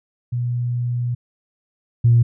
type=tone pair in turn; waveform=sine; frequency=121.6 / 118.14 Hz; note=B2 / A#2; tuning=-26 / +24 cents; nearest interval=unison; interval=50 cents; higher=first; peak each=-19 / -9 dBFS; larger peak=second; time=0.32-1.15 / 2.04-2.23 s; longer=first; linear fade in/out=10 ms; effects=tanh soft clip ceiling -5 dBFS